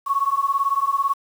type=beating tone pair; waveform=sine; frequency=1099 / 1117 Hz; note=C#6 / C#6; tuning=-15 / +13 cents; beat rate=18 Hz; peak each=-21 dBFS; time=0.06-1.14 s; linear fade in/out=20 ms; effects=7-bit